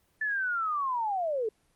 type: linear sweep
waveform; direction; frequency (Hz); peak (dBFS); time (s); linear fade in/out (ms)
sine; down; 1760 to 415.3; -27; 0.21-1.49; 5
effects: pink hiss -69 dBFS RMS until 1.75 s + Opus 24 kbps